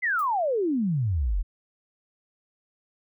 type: exponential sweep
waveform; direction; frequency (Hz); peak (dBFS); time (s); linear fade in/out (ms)
sine; down; 2096 to 38.89; -22; 0.02-1.43; 20
type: noise with exponential decay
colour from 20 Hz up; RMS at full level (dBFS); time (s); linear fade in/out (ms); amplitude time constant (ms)
violet; -40; 0.19-0.31; 1; 24
effects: none